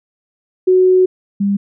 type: tone pair in turn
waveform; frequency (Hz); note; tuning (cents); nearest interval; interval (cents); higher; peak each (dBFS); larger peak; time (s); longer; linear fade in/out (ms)
sine; 370 / 200.1; F#4 / G3; 0 / +36; major seventh; 1064; first; -7 / -12; first; 0.67-1.06 / 1.4-1.57; first; 10
effects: none